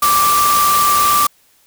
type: tone in noise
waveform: sine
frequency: 1173 Hz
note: D6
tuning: 2 cents flat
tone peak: -11 dBFS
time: 0.02-1.27 s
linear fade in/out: 5 ms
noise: white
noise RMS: -18 dBFS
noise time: 0.02-1.27 s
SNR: +4 dB
effects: white hiss -54 dBFS RMS until 1.66 s